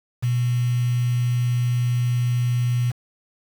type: tone with quantisation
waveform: sine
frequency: 122.3 Hz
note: B2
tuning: 16 cents flat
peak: -18 dBFS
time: 0.22-2.92 s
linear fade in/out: 20 ms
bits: 6
effects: none